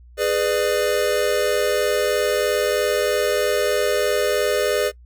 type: chord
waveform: square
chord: G# diminished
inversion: none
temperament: just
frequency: 415.3 / 498.4 / 598 Hz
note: G#4 / B4 / D5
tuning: 0 / +16 / +31 cents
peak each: -23 dBFS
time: 0.17-4.92 s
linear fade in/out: 50 ms
effects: noise-tail reverb RT60 0.1 s tail -23 dB re dry + added 60 Hz sine -43 dBFS peak until 5.05 s